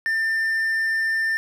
triangle tone, 1793 Hz, A6, 32 cents sharp, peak -18 dBFS, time 0.06-1.37 s, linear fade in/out 0 ms, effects none

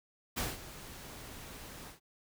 pink noise with ADSR envelope, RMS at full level -33 dBFS, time 0.36-2 s, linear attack 21 ms, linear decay 190 ms, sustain -15 dB, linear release 130 ms, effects none

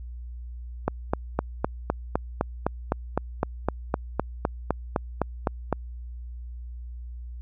click train, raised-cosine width 1 ms, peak -8 dBFS, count 20, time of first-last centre 0.88-5.727 s, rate 3.92 Hz, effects added 60 Hz sine -35 dBFS peak until 7.41 s

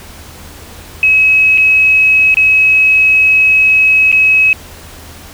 sine tone with dropouts, 2560 Hz, D#7, 49 cents sharp, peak -5 dBFS, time 1.03-4.53 s, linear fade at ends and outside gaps 1 ms, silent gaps 1.576-1.58 / 2.343-2.37 / 4.117-4.126 s, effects added 80 Hz sine -36 dBFS peak until 5.33 s + pink hiss -34 dBFS RMS until 5.33 s

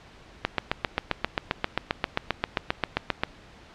click train, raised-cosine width 0.3 ms, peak -6 dBFS, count 22, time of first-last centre 0.45-3.235 s, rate 7.54 Hz, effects pink hiss -50 dBFS RMS until 3.74 s + low-pass 4000 Hz 12 dB/octave

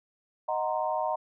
sine chord, C half-diminished seventh, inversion first, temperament equal, 622.3 / 740 / 932.3 / 1046.5 Hz, Eb5 / Gb5 / Bb5 / C6, 0 / 0 / 0 / 0 cents, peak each -31 / -32 / -31 / -36 dBFS, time 0.48-1.16 s, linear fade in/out 10 ms, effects none

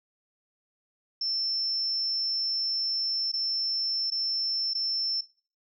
sine tone with dropouts, 5350 Hz, E8, 25 cents sharp, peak -26 dBFS, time 1.21-5.21 s, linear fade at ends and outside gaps 5 ms, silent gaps 3.318-3.336 / 4.103-4.119 / 4.736-4.75 s, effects noise-tail reverb RT60 0.4 s tail -17 dB re dry

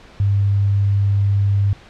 sine tone, 100 Hz, G2, 35 cents sharp, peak -13 dBFS, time 0.2-1.73 s, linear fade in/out 0 ms, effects pink hiss -44 dBFS RMS until 1.89 s + low-pass 4000 Hz 12 dB/octave

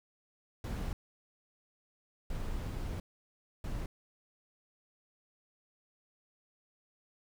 brown noise bursts at uneven times, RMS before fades -37 dBFS, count 3, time 0.64-0.93 / 2.3-3 / 3.64-3.86 s, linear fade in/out 2 ms, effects none

